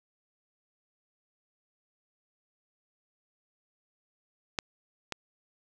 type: clicks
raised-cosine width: 0.2 ms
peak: -11 / -16 dBFS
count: 2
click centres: 4.588 / 5.123 s
effects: none